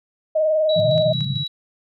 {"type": "tone with vibrato", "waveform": "sine", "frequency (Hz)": 622.3, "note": "D#5", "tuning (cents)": 0, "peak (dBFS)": -15, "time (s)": [0.35, 1.13], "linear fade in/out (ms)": 10, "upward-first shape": "sine", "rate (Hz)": 20, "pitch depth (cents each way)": 41}
{"type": "tone with tremolo", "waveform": "sine", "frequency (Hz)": 3900, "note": "B7", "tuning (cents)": -23, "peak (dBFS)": -24, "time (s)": [0.69, 1.48], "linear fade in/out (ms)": 5, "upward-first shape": "square", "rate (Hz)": 4.5, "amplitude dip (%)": 45}
{"type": "band-pass noise", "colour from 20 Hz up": "pink", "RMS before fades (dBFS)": -24, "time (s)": [0.75, 1.44], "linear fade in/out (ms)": 20, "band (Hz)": [120, 170], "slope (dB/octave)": 48}
{"type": "clicks", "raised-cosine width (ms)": 0.2, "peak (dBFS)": -22, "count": 2, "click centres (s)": [0.979, 1.207]}
{"effects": []}